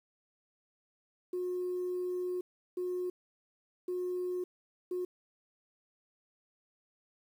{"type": "tone bursts at uneven times", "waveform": "sine", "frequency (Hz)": 361.5, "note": "F#4", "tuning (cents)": -40, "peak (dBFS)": -31, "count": 4, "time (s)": [[1.33, 2.41], [2.77, 3.1], [3.88, 4.44], [4.91, 5.05]], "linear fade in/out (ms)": 5, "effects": ["tanh soft clip ceiling -29 dBFS", "10-bit"]}